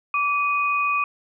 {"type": "tone pair together", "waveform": "sine", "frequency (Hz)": [1157, 2490], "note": ["D6", "D#7"], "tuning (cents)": [-26, 1], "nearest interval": "octave + minor second", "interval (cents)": 1327, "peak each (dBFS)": [-21, -23], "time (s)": [0.14, 1.04], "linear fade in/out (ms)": 2, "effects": []}